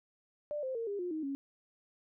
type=tone with pitch steps; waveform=sine; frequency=592 / 521.4 / 459.1 / 404.3 / 356.1 / 313.6 / 276.2 Hz; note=D5 / C5 / A#4 / G#4 / F4 / D#4 / C#4; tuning=+14 / -6 / -26 / -46 / +34 / +14 / -6 cents; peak=-34 dBFS; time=0.51-1.35 s; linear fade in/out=0 ms; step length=120 ms; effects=none